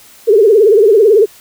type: tone with vibrato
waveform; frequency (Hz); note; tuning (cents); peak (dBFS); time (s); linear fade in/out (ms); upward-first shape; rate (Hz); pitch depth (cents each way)
sine; 423.9; G#4; +35; -4; 0.27-1.26; 20; triangle; 18; 190
effects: white hiss -41 dBFS RMS until 1.4 s